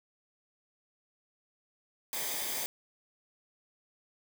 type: noise with comb filter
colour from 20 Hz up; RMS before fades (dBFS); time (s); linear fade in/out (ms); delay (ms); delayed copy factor
white; -35; 2.13-2.66; 0; 0.72; -0.6
effects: none